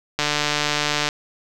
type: click train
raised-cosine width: 0.2 ms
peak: -3 dBFS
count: 134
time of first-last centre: 0.19-1.089 s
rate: 148 Hz
effects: none